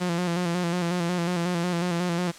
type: tone with vibrato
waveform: sawtooth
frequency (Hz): 174.61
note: F3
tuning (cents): 0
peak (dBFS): -20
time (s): 0-2.32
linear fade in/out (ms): 20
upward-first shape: square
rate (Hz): 5.5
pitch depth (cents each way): 47
effects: white hiss -45 dBFS RMS until 2.38 s + low-pass 8000 Hz 12 dB/octave